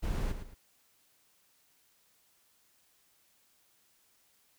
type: noise with echo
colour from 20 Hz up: brown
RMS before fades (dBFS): -32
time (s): 0.02-0.33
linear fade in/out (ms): 20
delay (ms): 110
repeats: 2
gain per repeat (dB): -9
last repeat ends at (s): 0.55
effects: white hiss -69 dBFS RMS until 4.58 s